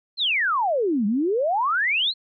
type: exponential two-way sweep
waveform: sine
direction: down then up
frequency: 4322 to 196 to 4322 Hz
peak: -19 dBFS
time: 0.17-2.14 s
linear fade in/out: 50 ms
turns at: 1.06 s
effects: none